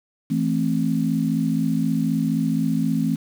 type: chord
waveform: sine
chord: A minor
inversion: second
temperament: just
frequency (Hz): 165 / 220 / 264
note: E3 / A3 / C4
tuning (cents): +2 / 0 / +16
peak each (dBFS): -23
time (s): 0.3-3.16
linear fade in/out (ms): 10
effects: 7-bit